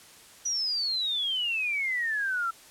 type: exponential sweep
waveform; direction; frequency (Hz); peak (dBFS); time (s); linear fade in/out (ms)
sine; down; 5910 to 1326; -26; 0.45-2.51; 10
effects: white hiss -52 dBFS RMS until 2.7 s + low-pass 11000 Hz 12 dB/octave